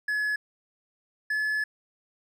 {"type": "tone pair in turn", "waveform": "triangle", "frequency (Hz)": [1700, 1716.8], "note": ["G#6", "A6"], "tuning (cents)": [40, -43], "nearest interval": "unison", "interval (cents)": 17, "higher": "second", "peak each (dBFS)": -23, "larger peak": "neither", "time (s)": [[0.08, 0.36], [1.3, 1.64]], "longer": "second", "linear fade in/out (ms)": 5, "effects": []}